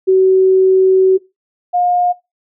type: tone pair in turn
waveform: sine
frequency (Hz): 377.6 / 712.8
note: F#4 / F5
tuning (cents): +35 / +35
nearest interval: major seventh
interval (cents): 1100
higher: second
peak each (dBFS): -6 / -11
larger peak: first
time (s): 0.07-1.18 / 1.73-2.13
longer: first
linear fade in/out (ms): 20
effects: noise-tail reverb RT60 0.2 s tail -18 dB re dry